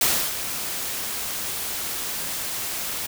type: noise with ADSR envelope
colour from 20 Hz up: white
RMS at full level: -19 dBFS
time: 0.01-3.07 s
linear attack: 4 ms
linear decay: 300 ms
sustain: -10 dB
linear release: 14 ms
effects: none